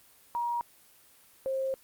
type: tone pair in turn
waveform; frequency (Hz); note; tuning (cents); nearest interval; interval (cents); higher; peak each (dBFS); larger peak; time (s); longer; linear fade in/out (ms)
sine; 950 / 531.9; A#5 / C5; +33 / +28; minor seventh; 1005; first; -28; neither; 0.35-0.61 / 1.46-1.74; second; 0
effects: white hiss -59 dBFS RMS until 1.83 s + Opus 24 kbps